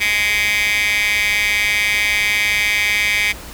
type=tone with high-pass filter; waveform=15% pulse; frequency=207.7 Hz; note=G#3; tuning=in tune; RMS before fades=-17 dBFS; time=0-3.33 s; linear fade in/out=20 ms; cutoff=2300 Hz; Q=4.9; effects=added 60 Hz sine -39 dBFS peak until 3.53 s + pink hiss -35 dBFS RMS until 3.53 s